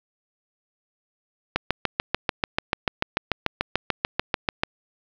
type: click train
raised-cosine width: 0.3 ms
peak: -4 dBFS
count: 22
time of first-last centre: 1.56-4.635 s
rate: 6.83 Hz
effects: low-pass 5000 Hz 12 dB/octave + 7-bit